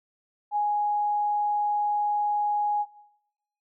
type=tone; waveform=sine; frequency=830.6 Hz; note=G#5; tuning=in tune; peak=-22 dBFS; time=0.51-2.86 s; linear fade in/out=50 ms; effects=noise-tail reverb RT60 0.9 s tail -20 dB re dry